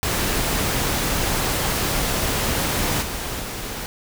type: noise with level steps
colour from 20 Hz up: pink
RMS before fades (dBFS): -22 / -28 / -30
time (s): 0.03-3.86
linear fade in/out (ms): 0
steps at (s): 3.01 / 3.4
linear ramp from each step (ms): 20
effects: none